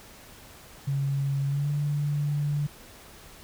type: tone with pitch glide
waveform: sine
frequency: 138.59 to 145.99 Hz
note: C#3 to D3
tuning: 0 to -10 cents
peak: -24 dBFS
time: 0.87-2.67 s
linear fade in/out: 10 ms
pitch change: +90 cents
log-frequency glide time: 1.46-1.71 s
effects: pink hiss -49 dBFS RMS until 3.43 s